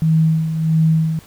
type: tone with tremolo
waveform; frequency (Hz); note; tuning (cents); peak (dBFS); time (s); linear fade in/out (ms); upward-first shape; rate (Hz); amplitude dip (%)
sine; 159.8; D#3; +47; -10; 0.02-1.19; 0; sine; 1.5; 60
effects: pink hiss -45 dBFS RMS until 1.26 s